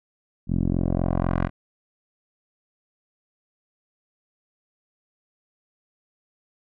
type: tone with low-pass filter sweep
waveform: 10% pulse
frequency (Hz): 44.01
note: F1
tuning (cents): +14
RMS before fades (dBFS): -23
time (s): 0.47-1.5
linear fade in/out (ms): 50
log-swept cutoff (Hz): 210 to 1800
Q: 1.3
effects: none